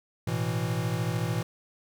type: chord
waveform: square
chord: A suspended second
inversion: none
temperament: equal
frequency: 110 / 123.47 / 164.81 Hz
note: A2 / B2 / E3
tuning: 0 / 0 / 0 cents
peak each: -32 dBFS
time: 0.27-1.43 s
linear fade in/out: 5 ms
effects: none